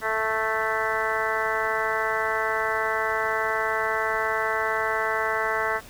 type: harmonic tone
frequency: 220 Hz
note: A3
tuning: in tune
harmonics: 2 / 3 / 4 / 5 / 6 / 7 / 8 / 9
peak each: -31 / -31 / -31 / -31 / -31 / -31 / -31 / -31 dBFS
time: 0.01-5.81 s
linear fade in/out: 50 ms
effects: pink hiss -46 dBFS RMS until 5.89 s